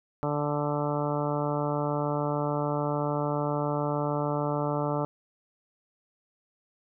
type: harmonic tone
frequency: 146.83 Hz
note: D3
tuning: in tune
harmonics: 1 / 2 / 3 / 4 / 5 / 6 / 7 / 8 / 9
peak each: -31 / -33 / -34 / -32 / -38 / -35 / -41 / -38 / -40 dBFS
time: 0.23-5.05 s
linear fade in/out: 0 ms
effects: none